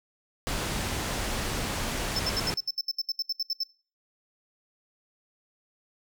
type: low-pass noise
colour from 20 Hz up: pink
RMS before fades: -31 dBFS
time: 0.47-2.54 s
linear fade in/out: 0 ms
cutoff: 9700 Hz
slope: 12 dB/octave
type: tone bursts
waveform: triangle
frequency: 5290 Hz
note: E8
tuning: 5 cents sharp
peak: -25 dBFS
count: 15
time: 2.16-3.634 s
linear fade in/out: 2 ms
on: 32 ms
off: 71 ms
effects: noise-tail reverb RT60 0.4 s tail -23 dB re dry